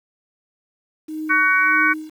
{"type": "tone with tremolo", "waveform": "sine", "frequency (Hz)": 311.1, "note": "D#4", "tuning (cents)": 0, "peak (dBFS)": -24, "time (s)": [1.08, 2.1], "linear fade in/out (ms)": 10, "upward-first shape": "sine", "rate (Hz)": 1.6, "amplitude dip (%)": 90}
{"type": "harmonic tone", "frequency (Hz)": 374.9, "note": "F#4", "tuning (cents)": 23, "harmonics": [3, 4, 5, 6], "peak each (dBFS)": [-21, -16, -27, -19], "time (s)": [1.29, 1.94], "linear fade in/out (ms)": 20}
{"effects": ["8-bit"]}